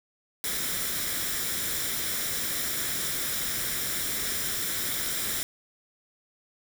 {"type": "noise with comb filter", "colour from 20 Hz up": "white", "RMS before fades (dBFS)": -30, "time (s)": [0.44, 5.43], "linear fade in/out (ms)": 0, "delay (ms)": 0.55, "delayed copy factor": 0.55, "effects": []}